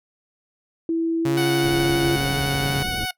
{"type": "tone with pitch glide", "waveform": "sine", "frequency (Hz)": [329.6, 341.6], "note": ["E4", "F4"], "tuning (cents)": [0, -38], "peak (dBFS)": -19, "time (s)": [0.89, 2.16], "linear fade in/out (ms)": 2, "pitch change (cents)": 62, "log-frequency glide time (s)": [1.21, 1.41]}
{"type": "tone", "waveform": "sawtooth", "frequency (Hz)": 138.59, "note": "C#3", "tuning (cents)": 0, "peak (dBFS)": -19, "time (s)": [1.25, 2.83], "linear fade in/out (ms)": 5}
{"type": "tone with vibrato", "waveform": "10% pulse", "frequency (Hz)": 740, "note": "F#5", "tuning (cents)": 0, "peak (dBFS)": -16, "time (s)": [1.37, 3.11], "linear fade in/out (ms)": 5, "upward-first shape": "sine", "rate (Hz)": 12, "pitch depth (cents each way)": 16}
{"type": "low-pass noise", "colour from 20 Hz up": "pink", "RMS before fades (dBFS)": -31, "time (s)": [1.62, 3.06], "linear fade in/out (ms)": 20, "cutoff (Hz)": 560, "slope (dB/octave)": 48}
{"effects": ["noise-tail reverb RT60 0.1 s tail -19 dB re dry"]}